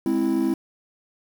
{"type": "chord", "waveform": "triangle", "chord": "Ab augmented", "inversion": "none", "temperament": "equal", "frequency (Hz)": [207.7, 261.6, 329.6], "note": ["Ab3", "C4", "E4"], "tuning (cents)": [0, 0, 0], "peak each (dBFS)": [-25, -21, -20], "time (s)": [0.06, 0.54], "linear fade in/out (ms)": 2, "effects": ["tanh soft clip ceiling -9 dBFS", "7-bit"]}